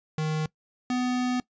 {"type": "tone pair in turn", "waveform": "square", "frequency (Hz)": [155.56, 249.7], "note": ["D#3", "B3"], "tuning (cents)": [0, 19], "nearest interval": "minor sixth", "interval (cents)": 819, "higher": "second", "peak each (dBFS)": [-26, -25], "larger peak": "second", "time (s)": [[0.18, 0.46], [0.9, 1.4]], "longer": "second", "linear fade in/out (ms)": 2, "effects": ["noise-tail reverb RT60 0.1 s tail -21 dB re dry", "resampled to 16000 Hz"]}